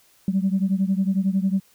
sine beating tone pair, 188.6 / 199.6 Hz, F#3 / G3, +33 / +32 cents, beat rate 11 Hz, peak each -20 / -22 dBFS, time 0.28-1.6 s, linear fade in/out 2 ms, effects tanh soft clip ceiling -12 dBFS + white hiss -58 dBFS RMS until 1.74 s

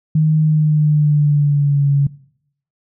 sine tone with pitch glide, 155.56 to 141.01 Hz, D#3 to C#3, 0 to +30 cents, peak -10 dBFS, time 0.15-2.07 s, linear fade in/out 5 ms, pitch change -170 cents, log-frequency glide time 0.41-1.89 s, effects noise-tail reverb RT60 0.7 s tail -21 dB re dry

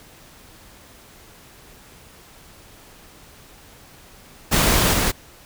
pink noise with level steps, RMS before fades -17 / -20 dBFS, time 4.51-5.12 s, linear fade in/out 20 ms, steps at 4.93 s, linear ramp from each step 5 ms, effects pink hiss -47 dBFS RMS until 5.45 s

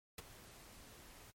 pink noise with ADSR envelope, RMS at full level -43 dBFS, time 0.18-1.32 s, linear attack 3 ms, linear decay 22 ms, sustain -15 dB, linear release 23 ms, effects noise-tail reverb RT60 0.1 s tail -25 dB re dry + MP3 64 kbps

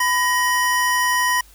square tone pair together, 1000 / 1887.7 Hz, B5 / A#6, +21 / +21 cents, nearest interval major seventh, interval 1100 cents, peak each -20 dBFS, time 0-1.41 s, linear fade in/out 5 ms, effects added 50 Hz sine -48 dBFS peak until 1.54 s + white hiss -51 dBFS RMS until 1.54 s

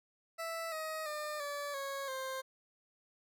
20% pulse tone with pitch steps, 659.3 / 630.3 / 602.5 / 575.9 / 550.6 / 526.3 Hz, E5 / D#5 / D5 / D5 / C#5 / C5, 0 / +22 / +44 / -34 / -12 / +10 cents, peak -33 dBFS, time 0.38-2.42 s, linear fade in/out 20 ms, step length 340 ms, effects none

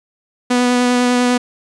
sawtooth tone with vibrato, 246.6 Hz, B3, 2 cents flat, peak -8 dBFS, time 0.5-1.38 s, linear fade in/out 10 ms, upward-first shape sine, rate 10 Hz, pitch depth 11 cents each way, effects resampled to 22050 Hz

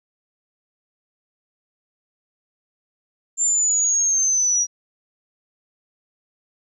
sine linear sweep, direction down, 7300 to 5740 Hz, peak -16 dBFS, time 3.37-4.67 s, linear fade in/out 50 ms, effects none

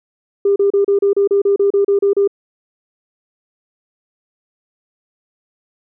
sine tone bursts, 400 Hz, G4, 35 cents sharp, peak -9 dBFS, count 13, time 0.45-2.276 s, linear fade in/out 5 ms, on 110 ms, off 33 ms, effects tanh soft clip ceiling -5 dBFS

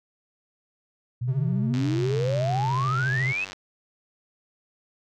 sine exponential sweep, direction up, 116.54 to 2666 Hz, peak -25 dBFS, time 1.21-3.45 s, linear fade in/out 10 ms
triangle tone with vibrato, 130.2 Hz, C3, 8 cents flat, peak -22 dBFS, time 1.27-3.33 s, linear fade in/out 20 ms, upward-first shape sine, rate 14 Hz, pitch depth 75 cents each way
click train, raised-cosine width 0.2 ms, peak -20 dBFS, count 172, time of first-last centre 1.74-3.531 s, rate 95.5 Hz
effects none

